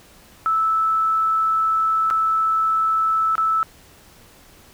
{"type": "tone with dropouts", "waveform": "sine", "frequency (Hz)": 1312, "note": "E6", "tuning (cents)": -9, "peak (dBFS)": -16, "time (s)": [0.46, 3.63], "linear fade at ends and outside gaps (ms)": 0, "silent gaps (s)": [[2.102, 2.109], [3.354, 3.38]], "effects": ["pink hiss -49 dBFS RMS until 4.73 s"]}